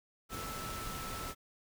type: tone in noise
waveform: sine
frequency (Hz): 1318.5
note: E6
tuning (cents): 0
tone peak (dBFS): -44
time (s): 0.29-1.35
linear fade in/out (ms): 50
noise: pink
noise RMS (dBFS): -42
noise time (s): 0.29-1.35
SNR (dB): -5
effects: none